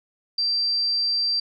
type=tone; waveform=sine; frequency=4700 Hz; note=D8; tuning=1 cent sharp; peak=-20 dBFS; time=0.38-1.4 s; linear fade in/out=5 ms; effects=none